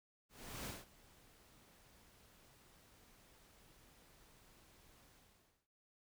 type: noise with ADSR envelope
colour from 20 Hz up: pink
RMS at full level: -45 dBFS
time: 0.29-5.68 s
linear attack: 370 ms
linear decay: 190 ms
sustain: -21 dB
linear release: 560 ms
effects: none